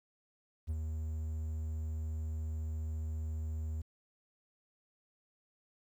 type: tone with ADSR envelope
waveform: triangle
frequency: 78.6 Hz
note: D#2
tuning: 18 cents sharp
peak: -29 dBFS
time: 0.67-3.82 s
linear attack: 33 ms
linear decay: 36 ms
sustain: -4 dB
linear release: 10 ms
effects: 11-bit